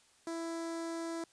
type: tone with notch filter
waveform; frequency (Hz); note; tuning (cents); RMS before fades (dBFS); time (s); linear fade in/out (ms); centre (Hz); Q
sawtooth; 331.5; E4; +10; -39; 0.27-1.24; 2; 2800; 1.1
effects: white hiss -66 dBFS RMS until 1.32 s + resampled to 22050 Hz